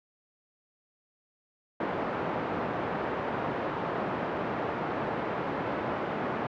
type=band-pass noise; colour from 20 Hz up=white; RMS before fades=-32 dBFS; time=1.8-6.47 s; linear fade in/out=5 ms; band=130 to 910 Hz; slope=12 dB/octave; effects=low-pass 3000 Hz 12 dB/octave